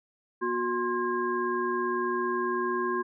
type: tone cluster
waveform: sine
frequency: 241.7 / 363.4 / 1055 / 1627 Hz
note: B3 / F#4 / C6 / G#6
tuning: -37 / -31 / +14 / -36 cents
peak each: -36 / -29 / -30 / -35 dBFS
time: 0.41-3.03 s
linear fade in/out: 20 ms
effects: none